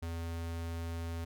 square tone, 83.5 Hz, E2, 23 cents sharp, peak -37 dBFS, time 0.02-1.25 s, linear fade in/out 10 ms, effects none

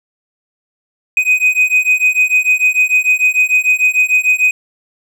triangle beating tone pair, 2500 / 2506.7 Hz, D#7 / D#7, +8 / +12 cents, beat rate 6.7 Hz, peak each -11 dBFS, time 1.17-4.51 s, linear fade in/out 2 ms, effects none

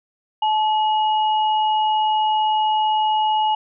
sine tone pair together, 862.2 / 2900 Hz, A5 / F#7, -35 / -35 cents, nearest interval octave + major sixth, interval 2100 cents, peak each -16 / -27 dBFS, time 0.42-3.55 s, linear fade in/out 5 ms, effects none

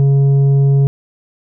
sine tone with tanh clipping, 138.59 Hz, C#3, in tune, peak -9 dBFS, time 0-0.87 s, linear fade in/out 0 ms, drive 6 dB, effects none

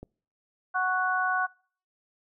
click, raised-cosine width 2 ms, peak -28 dBFS, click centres 0.03 s
harmonic tone, 370 Hz, F#4, in tune, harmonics 2 / 3 / 4, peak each -29 / -29 / -27 dBFS, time 0.74-1.47 s, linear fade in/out 20 ms
effects noise-tail reverb RT60 0.5 s tail -26 dB re dry

